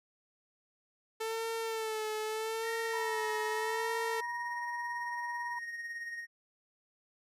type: tone with vibrato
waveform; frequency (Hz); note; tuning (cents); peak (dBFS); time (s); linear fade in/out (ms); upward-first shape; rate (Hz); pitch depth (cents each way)
sawtooth; 442.4; A4; +9; -30; 1.2-4.21; 10; sine; 0.8; 46
type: tone with tremolo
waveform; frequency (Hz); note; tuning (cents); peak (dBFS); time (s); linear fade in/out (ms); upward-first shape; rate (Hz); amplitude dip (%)
triangle; 1864.7; A#6; 0; -35; 2.62-6.27; 50; sine; 18; 45
type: tone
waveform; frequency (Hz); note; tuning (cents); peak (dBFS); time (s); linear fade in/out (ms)
sine; 963; B5; -44; -37; 2.93-5.59; 5
effects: resampled to 32000 Hz